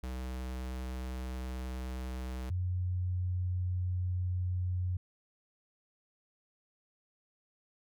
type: tone pair in turn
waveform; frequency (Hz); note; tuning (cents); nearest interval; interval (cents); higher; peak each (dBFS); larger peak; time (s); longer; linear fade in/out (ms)
square / sine; 63.6 / 90.62; C2 / F#2; -48 / -36; tritone; 612; second; -37 / -30; second; 0.03-2.5 / 2.5-4.97; neither; 5
effects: none